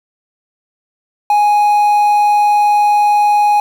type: tone with quantisation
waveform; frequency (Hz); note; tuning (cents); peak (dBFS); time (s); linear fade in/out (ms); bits
triangle; 830.6; G#5; 0; -6; 1.3-3.6; 2; 6
effects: none